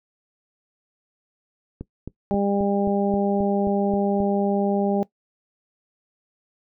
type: click train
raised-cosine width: 3 ms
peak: -19 dBFS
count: 10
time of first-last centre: 1.81-4.204 s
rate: 3.76 Hz
type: harmonic tone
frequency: 200.3 Hz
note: G3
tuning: 38 cents sharp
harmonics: 1 / 2 / 3 / 4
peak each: -22 / -25 / -27 / -28 dBFS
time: 2.31-5.03 s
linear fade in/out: 0 ms
effects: noise-tail reverb RT60 0.1 s tail -19 dB re dry